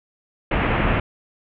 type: low-pass noise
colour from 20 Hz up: pink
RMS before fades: -20 dBFS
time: 0.51-1 s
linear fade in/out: 5 ms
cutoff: 2800 Hz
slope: 48 dB/octave
effects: none